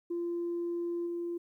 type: tone with level steps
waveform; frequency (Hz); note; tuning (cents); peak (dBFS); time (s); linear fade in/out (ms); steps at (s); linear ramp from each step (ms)
sine; 344.2; F4; -25; -30 / -32; 0.1-1.38; 10; 1.06; 10
effects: tanh soft clip ceiling -28 dBFS + 12-bit